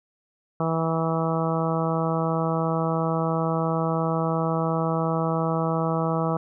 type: harmonic tone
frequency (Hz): 162.9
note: E3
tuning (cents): -20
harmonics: 1 / 2 / 3 / 4 / 5 / 6 / 7 / 8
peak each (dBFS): -25 / -31 / -29 / -30 / -32 / -35 / -32 / -34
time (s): 0.6-6.37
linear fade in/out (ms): 2
effects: none